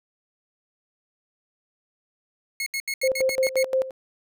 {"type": "tone bursts", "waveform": "sawtooth", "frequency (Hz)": 2174, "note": "C#7", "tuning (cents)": -34, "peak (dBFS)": -22, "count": 8, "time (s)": [2.6, 3.629], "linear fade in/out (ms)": 2, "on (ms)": 63, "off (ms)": 75}
{"type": "tone with tremolo", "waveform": "sine", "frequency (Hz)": 524, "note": "C5", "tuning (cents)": 2, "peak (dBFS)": -18, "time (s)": [3.03, 3.91], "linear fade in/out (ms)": 10, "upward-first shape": "square", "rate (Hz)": 5.7, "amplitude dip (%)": 80}
{"effects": []}